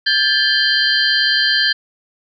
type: tone cluster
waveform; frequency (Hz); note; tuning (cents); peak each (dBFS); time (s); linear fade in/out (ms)
sine; 1602 / 1740 / 3135 / 4167 / 4705; G6 / A6 / G7 / C8 / D8; +37 / -20 / -1 / -8 / +2; -19; 0.06-1.73; 10
effects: none